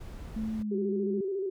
brown noise, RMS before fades -42 dBFS, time 0-0.63 s, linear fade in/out 10 ms
sine tone with pitch glide, 219.2 to 204.5 Hz, A3 to G#3, -6 to -26 cents, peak -30 dBFS, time 0.36-1.21 s, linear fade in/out 5 ms, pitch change -120 cents, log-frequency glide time 0.56-0.76 s
sine tone with vibrato, 388.2 Hz, G4, 17 cents flat, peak -29 dBFS, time 0.71-1.5 s, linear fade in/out 10 ms, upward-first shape square, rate 14 Hz, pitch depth 55 cents each way
effects none

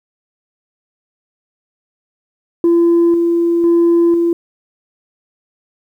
sine tone with tremolo, 340 Hz, F4, 46 cents flat, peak -6 dBFS, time 2.64-4.33 s, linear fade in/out 2 ms, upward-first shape square, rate 1 Hz, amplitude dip 35%, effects tanh soft clip ceiling -6 dBFS + 8-bit

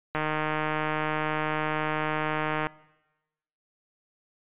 click train, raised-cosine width 0.5 ms, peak -13 dBFS, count 389, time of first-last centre 0.15-2.669 s, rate 154 Hz, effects noise-tail reverb RT60 1.0 s tail -21 dB re dry + resampled to 8000 Hz

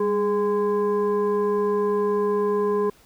sine tone with frequency modulation, 415.3 Hz, G#4, in tune, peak -19 dBFS, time 0-2.9 s, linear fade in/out 5 ms, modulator 615 Hz, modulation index 0.7, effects pink hiss -55 dBFS RMS until 3.05 s

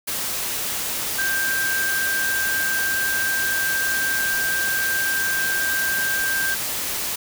sine tone in noise, 1579 Hz, G6, 12 cents sharp, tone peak -21 dBFS, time 1.18-6.55 s, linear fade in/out 10 ms, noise white, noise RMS -26 dBFS, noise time 0.07-7.16 s, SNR +2 dB, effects none

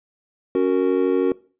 triangle chord, F# major, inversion second, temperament just, 277.5 / 370 / 462.5 Hz, C#4 / F#4 / A#4, +2 / 0 / -14 cents, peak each -20 / -17 / -19 dBFS, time 0.55-1.32 s, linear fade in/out 2 ms, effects noise-tail reverb RT60 0.4 s tail -21 dB re dry + resampled to 8000 Hz

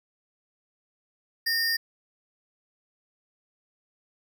square tone pair together, 1830 / 4834 Hz, A#6 / D8, -32 / +49 cents, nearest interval octave + perfect fourth, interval 1681 cents, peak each -27 dBFS, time 1.46-1.77 s, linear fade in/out 10 ms, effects none

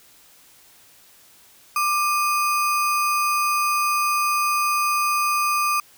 sine tone with sample-and-hold, 1185 Hz, D6, 15 cents sharp, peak -18 dBFS, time 1.76-5.8 s, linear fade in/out 2 ms, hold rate 3675 Hz, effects white hiss -52 dBFS RMS until 5.97 s

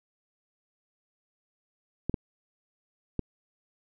clicks, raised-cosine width 3 ms, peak -15 dBFS, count 3, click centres 2.096 / 2.142 / 3.193 s, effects none

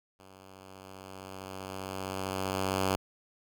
5% pulse tone with level ramp, 95.3 Hz, G2, 48 cents flat, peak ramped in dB -42 to -15 dBFS, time 0.19-2.96 s, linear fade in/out 5 ms, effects none

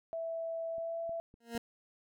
sine tone with pitch glide, 659 to 667 Hz, E5 to E5, -1 to +20 cents, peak -35 dBFS, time 0.13-1.2 s, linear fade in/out 0 ms, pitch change +21 cents, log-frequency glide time 0.69-1 s
clicks, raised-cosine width 3 ms, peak -44 / -41 / -45 / -35 dBFS, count 4, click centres 0.782 / 1.094 / 1.341 / 1.551 s
20% pulse tone with exponential growth, 233.1 Hz, A#3, in tune, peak -27 dBFS, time 1.4-1.58 s, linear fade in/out 5 ms, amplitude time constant 38 ms
effects none

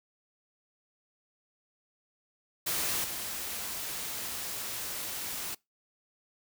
white noise with level steps, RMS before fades -31 / -37 dBFS, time 2.66-5.55 s, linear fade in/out 10 ms, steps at 3.04 s, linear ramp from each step 2 ms, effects noise-tail reverb RT60 0.2 s tail -24 dB re dry

